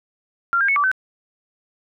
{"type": "tone with pitch steps", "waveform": "sine", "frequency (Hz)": [1383, 1603, 2205, 1156, 1528], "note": ["F6", "G6", "C#7", "D6", "G6"], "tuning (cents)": [-17, 38, -10, -28, -45], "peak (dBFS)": -15, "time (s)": [0.53, 0.915], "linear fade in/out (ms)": 0, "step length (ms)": 77, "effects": []}